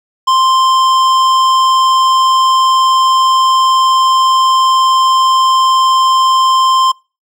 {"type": "tone with hard clipping", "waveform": "sine", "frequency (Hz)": 1046.5, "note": "C6", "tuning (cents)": 0, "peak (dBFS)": -9, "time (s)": [0.27, 6.92], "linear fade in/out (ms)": 10, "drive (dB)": 12, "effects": ["noise-tail reverb RT60 0.3 s tail -25 dB re dry"]}